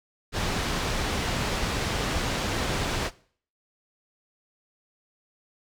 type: low-pass noise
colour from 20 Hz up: pink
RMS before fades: -28 dBFS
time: 0.32-3.11 s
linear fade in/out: 50 ms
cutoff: 5900 Hz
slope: 12 dB/octave
effects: noise-tail reverb RT60 0.5 s tail -20 dB re dry